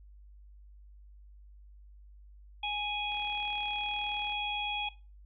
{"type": "harmonic tone", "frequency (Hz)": 830.6, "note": "G#5", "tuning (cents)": 0, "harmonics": [1, 3, 4], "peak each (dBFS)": [-36, -36, -36], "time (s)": [2.63, 4.89], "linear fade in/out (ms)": 5}
{"type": "click train", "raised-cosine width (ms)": 0.3, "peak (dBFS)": -36, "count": 48, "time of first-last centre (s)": [3.12, 4.322], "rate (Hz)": 39.1}
{"effects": ["noise-tail reverb RT60 0.3 s tail -18 dB re dry", "added 50 Hz sine -51 dBFS peak until 5.25 s"]}